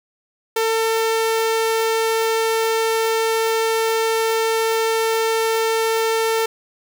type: tone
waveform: sawtooth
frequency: 448.8 Hz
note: A4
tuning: 34 cents sharp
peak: -13 dBFS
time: 0.56-6.46 s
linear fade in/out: 5 ms
effects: none